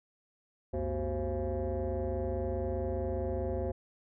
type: tone with frequency modulation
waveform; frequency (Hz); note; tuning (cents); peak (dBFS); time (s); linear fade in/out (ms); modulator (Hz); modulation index
sine; 218.6; A3; -11; -29; 0.73-3.72; 10; 154; 2.7
effects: tanh soft clip ceiling -27 dBFS